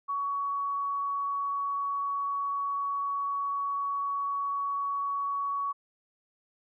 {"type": "tone", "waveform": "sine", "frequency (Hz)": 1123, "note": "C#6", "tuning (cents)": 22, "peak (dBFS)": -28, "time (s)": [0.08, 5.73], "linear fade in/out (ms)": 20, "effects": []}